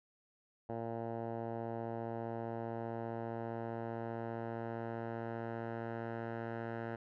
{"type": "tone with low-pass filter sweep", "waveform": "10% pulse", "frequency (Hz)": 115.2, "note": "A#2", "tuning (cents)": -20, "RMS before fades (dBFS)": -41, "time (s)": [0.69, 6.96], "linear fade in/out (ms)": 5, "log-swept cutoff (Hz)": [820, 1400], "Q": 1.8, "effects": []}